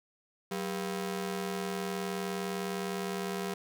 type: ring-modulated tone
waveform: sawtooth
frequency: 293.7 Hz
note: D4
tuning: in tune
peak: -26 dBFS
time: 0.51-3.54 s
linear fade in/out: 5 ms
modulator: 107 Hz
effects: none